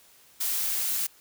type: noise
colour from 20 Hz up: blue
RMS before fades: -28 dBFS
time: 0.4-1.07 s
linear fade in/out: 10 ms
effects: white hiss -57 dBFS RMS until 1.2 s